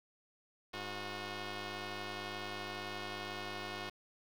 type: tone pair together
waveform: 5% pulse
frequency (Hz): 102 / 362.8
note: G#2 / F#4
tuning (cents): -31 / -34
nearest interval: octave + minor seventh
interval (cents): 2197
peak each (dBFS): -34 / -31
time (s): 0.73-3.9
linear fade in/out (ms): 10
effects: low-pass 6000 Hz 12 dB/octave + 9-bit